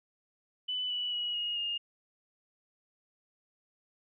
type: tone with pitch steps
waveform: sine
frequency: 2996 / 2955 / 2914 / 2874 / 2834 Hz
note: F#7 / F#7 / F#7 / F7 / F7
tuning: +21 / -3 / -27 / +49 / +25 cents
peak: -31 dBFS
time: 0.68-1.78 s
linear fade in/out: 10 ms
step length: 220 ms
effects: none